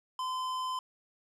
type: tone with tanh clipping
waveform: sine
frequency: 1025 Hz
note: C6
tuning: 36 cents flat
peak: -34 dBFS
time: 0.19-0.79 s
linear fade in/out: 2 ms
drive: 15 dB
effects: none